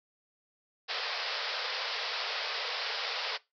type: band-pass noise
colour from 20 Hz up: white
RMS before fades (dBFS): -35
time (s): 0.88-3.38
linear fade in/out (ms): 20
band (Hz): 430 to 5200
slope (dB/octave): 96
effects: noise-tail reverb RT60 0.2 s tail -19 dB re dry

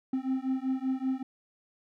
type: beating tone pair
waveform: triangle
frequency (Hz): 259.8 / 265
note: C4 / C4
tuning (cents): -12 / +22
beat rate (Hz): 5.2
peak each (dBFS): -29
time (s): 0.13-1.23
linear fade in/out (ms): 5
effects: none

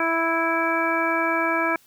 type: harmonic tone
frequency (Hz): 329.6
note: E4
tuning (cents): 0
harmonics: 1 / 2 / 3 / 4 / 5 / 7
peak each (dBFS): -27 / -27 / -27 / -27 / -27 / -27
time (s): 0-1.76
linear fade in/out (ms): 2
effects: white hiss -57 dBFS RMS until 1.86 s

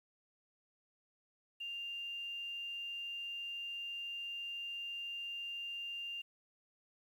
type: tone with quantisation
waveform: sine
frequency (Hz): 2794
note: F7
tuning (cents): 0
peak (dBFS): -40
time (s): 1.6-6.22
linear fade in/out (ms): 10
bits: 11
effects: none

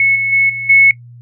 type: tone with level steps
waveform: sine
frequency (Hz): 2198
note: C#7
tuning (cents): -15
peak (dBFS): -8 / -13 / -8 / -19 / -4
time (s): 0-0.91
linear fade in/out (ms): 2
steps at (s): 0.15 / 0.32 / 0.49 / 0.69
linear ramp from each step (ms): 10
effects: noise-tail reverb RT60 0.1 s tail -21 dB re dry + added 120 Hz sine -34 dBFS peak until 1.21 s

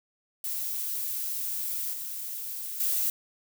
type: noise with level steps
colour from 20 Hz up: violet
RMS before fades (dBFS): -32 / -36 / -27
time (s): 0.44-3.1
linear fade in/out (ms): 2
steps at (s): 1.93 / 2.8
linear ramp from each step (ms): 2
effects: none

